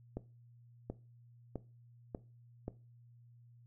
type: accelerating click train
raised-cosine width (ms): 2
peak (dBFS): -26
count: 5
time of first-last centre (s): 0.17-2.68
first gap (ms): 730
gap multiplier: 0.9
effects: noise-tail reverb RT60 0.3 s tail -17 dB re dry + added 119 Hz sine -58 dBFS peak until 3.66 s